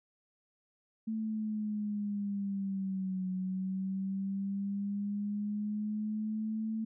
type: linear two-way sweep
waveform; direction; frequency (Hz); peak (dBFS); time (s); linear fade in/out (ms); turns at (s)
sine; down then up; 221.6 to 185 to 221.6; -32; 1.07-6.85; 10; 3.29
effects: none